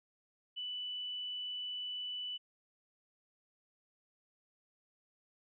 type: tone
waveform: sine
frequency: 2978 Hz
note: F#7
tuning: 11 cents sharp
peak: -38 dBFS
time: 0.56-2.38 s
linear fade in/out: 20 ms
effects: none